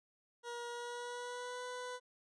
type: tone with pitch glide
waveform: 20% pulse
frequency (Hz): 476.5 to 497.6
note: A#4 to B4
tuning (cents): +38 to +13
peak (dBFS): -37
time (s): 0.43-2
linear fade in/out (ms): 50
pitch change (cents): +75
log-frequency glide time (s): 0.68-1.64
effects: resampled to 22050 Hz